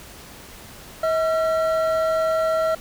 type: tone pair together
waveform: triangle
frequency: 642 / 1358 Hz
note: E5 / F6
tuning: -46 / -49 cents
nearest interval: octave + minor second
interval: 1297 cents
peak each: -17 / -24 dBFS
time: 1.03-2.75 s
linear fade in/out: 5 ms
effects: pink hiss -42 dBFS RMS until 2.8 s